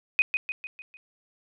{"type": "tone with echo", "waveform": "sine", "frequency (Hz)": 2501, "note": "D#7", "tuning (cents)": 8, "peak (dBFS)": -16, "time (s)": [0.19, 0.22], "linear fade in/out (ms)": 0, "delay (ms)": 150, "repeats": 5, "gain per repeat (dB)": -6, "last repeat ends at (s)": 0.97, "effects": []}